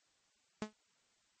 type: tone with exponential decay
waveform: sawtooth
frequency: 214 Hz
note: A3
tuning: 48 cents flat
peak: -29 dBFS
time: 0.62-0.73 s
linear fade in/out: 0 ms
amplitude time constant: 23 ms
effects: white hiss -74 dBFS RMS until 1.4 s + MP3 32 kbps